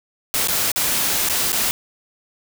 white noise with dropouts, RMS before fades -20 dBFS, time 0.34-1.71 s, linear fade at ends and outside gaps 0 ms, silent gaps 0.473-0.484 / 0.717-0.76 / 1.288-1.297 / 1.52-1.529 s, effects none

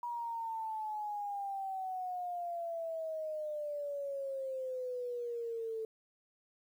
sine exponential sweep, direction down, 962 to 441 Hz, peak -36 dBFS, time 0.03-5.85 s, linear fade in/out 2 ms, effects 11-bit

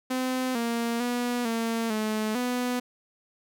sawtooth tone with pitch steps, 256.7 / 233.3 / 243.4 / 228.3 / 215.9 / 247.5 Hz, C4 / A#3 / B3 / A#3 / A3 / B3, -33 / +2 / -25 / -36 / -33 / +4 cents, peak -22 dBFS, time 0.1-2.8 s, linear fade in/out 10 ms, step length 450 ms, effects none

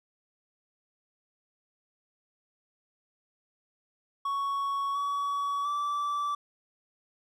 triangle tone with pitch steps, 1113 / 1132 / 1162 Hz, C#6 / C#6 / D6, +7 / +36 / -19 cents, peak -26 dBFS, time 4.25-6.35 s, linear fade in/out 5 ms, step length 700 ms, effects none

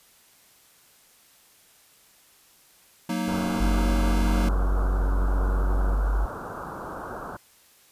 square chord, D# minor, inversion first, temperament equal, 185 / 233.1 / 311.1 Hz, F#3 / A#3 / D#4, 0 / 0 / 0 cents, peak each -30 / -30 / -32 dBFS, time 3.09-4.49 s, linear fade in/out 5 ms
white low-pass noise, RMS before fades -36 dBFS, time 3.28-7.37 s, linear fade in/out 5 ms, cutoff 1500 Hz, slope 96 dB/octave
click train, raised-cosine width 2 ms, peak -24 dBFS, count 248, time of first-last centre 3.28-5.942 s, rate 92.8 Hz
sine tone, 49.08 Hz, G1, 3 cents sharp, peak -20 dBFS, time 3.6-6.26 s, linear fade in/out 10 ms
effects white hiss -57 dBFS RMS until 7.91 s + resampled to 32000 Hz

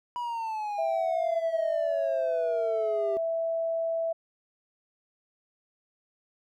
triangle exponential sweep, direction down, 980 to 392 Hz, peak -28 dBFS, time 0.16-3.17 s, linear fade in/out 0 ms
sine tone, 659.3 Hz, E5, in tune, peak -26 dBFS, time 0.78-4.13 s, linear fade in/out 10 ms
effects none

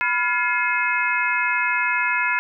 sine tone cluster, 989 / 1405 / 1707 / 2136 / 2552 Hz, B5 / F6 / G#6 / C7 / D#7, +2 / +10 / +47 / +35 / +43 cents, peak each -25 dBFS, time 0.01-2.39 s, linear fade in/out 0 ms, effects none

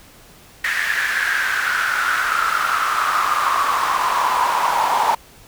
brown noise with high-pass filter sweep, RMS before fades -19 dBFS, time 0.64-5.15 s, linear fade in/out 5 ms, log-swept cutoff 1800 to 880 Hz, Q 7.2, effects pink hiss -46 dBFS RMS until 5.47 s

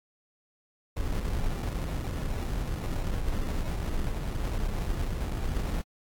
brown noise with sample-and-hold, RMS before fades -30 dBFS, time 0.96-5.82 s, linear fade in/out 10 ms, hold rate 1575 Hz, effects AAC 64 kbps

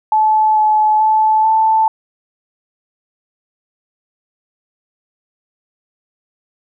sine tone with pitch steps, 865 / 858 / 869 / 881 Hz, A5 / A5 / A5 / A5, -30 / -44 / -22 / +2 cents, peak -9 dBFS, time 0.12-1.88 s, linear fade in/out 2 ms, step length 440 ms, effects none

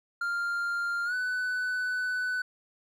triangle tone with pitch glide, 1396.9 to 1497.2 Hz, F6 to F#6, 0 to +20 cents, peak -26 dBFS, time 0.21-2.42 s, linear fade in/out 5 ms, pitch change +120 cents, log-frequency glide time 1.05-1.14 s, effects none

